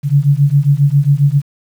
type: beating tone pair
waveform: sine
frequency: 138.59 / 145.99 Hz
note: C#3 / D3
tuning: 0 / -10 cents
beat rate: 7.4 Hz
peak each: -11 dBFS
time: 0.03-1.42 s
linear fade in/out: 50 ms
effects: 7-bit